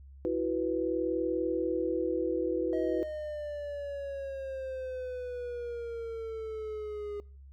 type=chord; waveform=sine; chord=E suspended second; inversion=none; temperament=equal; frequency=329.6 / 370 / 493.9 Hz; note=E4 / F#4 / B4; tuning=0 / 0 / 0 cents; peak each=-32 dBFS; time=0.25-3.03 s; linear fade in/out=0 ms
type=exponential sweep; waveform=triangle; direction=down; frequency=636 to 410 Hz; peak=-33 dBFS; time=2.73-7.2 s; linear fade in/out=0 ms
effects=noise-tail reverb RT60 0.5 s tail -25 dB re dry + added 68 Hz sine -48 dBFS peak until 7.52 s